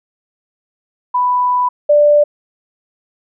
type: tone pair in turn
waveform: sine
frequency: 991 / 589.3 Hz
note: B5 / D5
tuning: +6 / +6 cents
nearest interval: major sixth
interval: 900 cents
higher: first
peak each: -11 / -6 dBFS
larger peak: second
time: 1.14-1.69 / 1.89-2.24 s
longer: first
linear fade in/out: 10 ms
effects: none